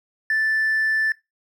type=tone; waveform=triangle; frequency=1760 Hz; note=A6; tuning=in tune; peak=-15 dBFS; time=0.3-1.12 s; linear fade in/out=2 ms; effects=noise-tail reverb RT60 0.2 s tail -22 dB re dry + tanh soft clip ceiling -14 dBFS